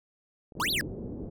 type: clicks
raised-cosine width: 2 ms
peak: -35 dBFS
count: 7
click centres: 0.522 / 0.553 / 0.595 / 0.678 / 0.765 / 0.807 / 0.944 s
type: low-pass noise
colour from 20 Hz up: white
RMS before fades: -38 dBFS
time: 0.56-1.3 s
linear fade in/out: 10 ms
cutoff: 400 Hz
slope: 24 dB/octave
type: exponential two-way sweep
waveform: square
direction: up then down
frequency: 874 to 4699 to 1574 Hz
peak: -27 dBFS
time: 0.6-0.81 s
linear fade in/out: 0 ms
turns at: 0.71 s
effects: none